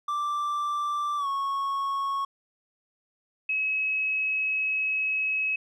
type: tone with pitch glide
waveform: triangle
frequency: 1174.7 to 1102.4 Hz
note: D6 to C#6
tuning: 0 to -10 cents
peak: -24 dBFS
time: 0.08-2.25 s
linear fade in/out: 5 ms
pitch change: -110 cents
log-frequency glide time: 1.17-1.27 s
type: tone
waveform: sine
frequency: 2565 Hz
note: E7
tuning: 48 cents flat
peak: -24 dBFS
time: 3.49-5.56 s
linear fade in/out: 5 ms
effects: none